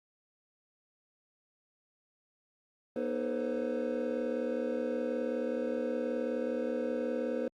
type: tone cluster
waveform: triangle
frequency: 240.6 / 310.1 / 438.8 / 504 / 543 Hz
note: B3 / D#4 / A4 / B4 / C#5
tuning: -45 / -6 / -5 / +35 / -36 cents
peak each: -35 / -38 / -37 / -33 / -37 dBFS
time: 2.96-7.48 s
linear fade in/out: 2 ms
effects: Opus 32 kbps